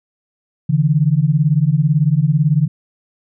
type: beating tone pair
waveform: sine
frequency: 142 / 160 Hz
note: C#3 / D#3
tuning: +42 / +49 cents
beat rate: 18 Hz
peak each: -14 dBFS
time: 0.69-2.68 s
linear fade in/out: 10 ms
effects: none